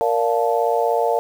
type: chord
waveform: sine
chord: Bb major seventh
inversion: none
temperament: just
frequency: 466.2 / 582.7 / 699.2 / 874.1 Hz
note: Bb4 / D5 / F5 / A5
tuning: 0 / -14 / +2 / -12 cents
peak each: -20 / -23 / -21 / -23 dBFS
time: 0.01-1.19 s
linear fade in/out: 0 ms
effects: 7-bit

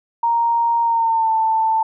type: tone with pitch glide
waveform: sine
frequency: 932.3 to 887.6 Hz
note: A#5 to A5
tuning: 0 to +15 cents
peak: -14 dBFS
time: 0.23-1.83 s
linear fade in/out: 5 ms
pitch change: -85 cents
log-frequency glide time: 0.82-1.32 s
effects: none

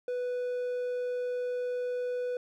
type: tone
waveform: triangle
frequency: 494.6 Hz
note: B4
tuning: 3 cents sharp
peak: -28 dBFS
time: 0.08-2.37 s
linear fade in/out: 2 ms
effects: none

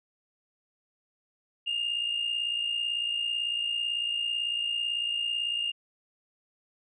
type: tone pair together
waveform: sine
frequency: 2771 / 2829 Hz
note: F7 / F7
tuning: -14 / +22 cents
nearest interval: unison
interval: 36 cents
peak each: -33 / -27 dBFS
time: 1.66-5.72 s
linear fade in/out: 20 ms
effects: tanh soft clip ceiling -23 dBFS

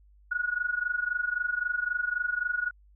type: tone with amplitude modulation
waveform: sine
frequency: 1456 Hz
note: F#6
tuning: 28 cents flat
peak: -23 dBFS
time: 0.31-2.71 s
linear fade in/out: 10 ms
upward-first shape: sine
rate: 23.8 Hz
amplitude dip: 85%
effects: added 50 Hz sine -55 dBFS peak until 2.95 s

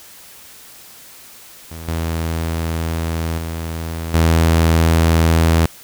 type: tone with level steps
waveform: sawtooth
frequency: 82 Hz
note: E2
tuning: 9 cents flat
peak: -26 / -15 / -19 / -7 dBFS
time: 1.71-5.66 s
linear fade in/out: 5 ms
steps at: 1.88 / 3.38 / 4.14 s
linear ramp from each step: 5 ms
effects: white hiss -41 dBFS RMS until 5.83 s

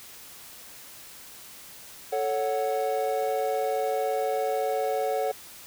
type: chord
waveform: triangle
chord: F# minor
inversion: first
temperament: equal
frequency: 440 / 554.4 / 740 Hz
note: A4 / C#5 / F#5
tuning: 0 / 0 / 0 cents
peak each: -27 dBFS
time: 2.12-5.32 s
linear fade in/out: 10 ms
effects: white hiss -46 dBFS RMS until 5.66 s

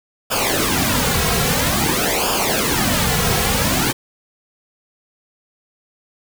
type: noise with flanger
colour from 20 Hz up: pink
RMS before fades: -18 dBFS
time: 0.3-3.93 s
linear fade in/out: 20 ms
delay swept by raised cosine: 0.5 to 3.4 ms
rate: 0.5 Hz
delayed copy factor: -0.8
effects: none

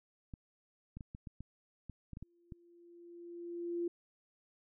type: clicks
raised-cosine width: 5 ms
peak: -33 dBFS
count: 11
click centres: 0.338 / 0.97 / 1.008 / 1.149 / 1.272 / 1.406 / 1.897 / 2.133 / 2.171 / 2.226 / 2.522 s
type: tone with exponential growth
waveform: sine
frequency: 344.5 Hz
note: F4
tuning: 24 cents flat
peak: -32 dBFS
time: 2.22-3.88 s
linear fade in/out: 5 ms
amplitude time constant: 360 ms
effects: none

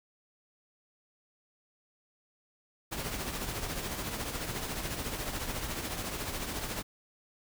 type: noise with tremolo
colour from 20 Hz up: pink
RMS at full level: -34 dBFS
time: 2.91-6.83 s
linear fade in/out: 20 ms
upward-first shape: triangle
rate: 14 Hz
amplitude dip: 55%
effects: none

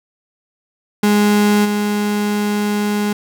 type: tone with level steps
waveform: 35% pulse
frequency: 207.4 Hz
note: G#3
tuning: 2 cents flat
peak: -9 / -14 dBFS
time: 1.03-3.13 s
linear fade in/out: 5 ms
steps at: 1.64 s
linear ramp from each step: 20 ms
effects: none

